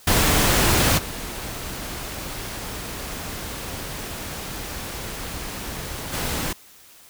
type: noise with level steps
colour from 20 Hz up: pink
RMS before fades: -18 / -32 / -26 dBFS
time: 0.07-6.53 s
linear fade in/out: 5 ms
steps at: 0.97 / 6.12 s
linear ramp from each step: 20 ms
effects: white hiss -49 dBFS RMS until 7.09 s